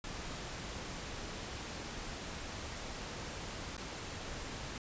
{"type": "noise with dropouts", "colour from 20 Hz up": "pink", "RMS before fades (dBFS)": -43, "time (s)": [0.04, 4.78], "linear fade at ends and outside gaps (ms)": 2, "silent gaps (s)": [3.768, 3.778], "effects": ["resampled to 16000 Hz"]}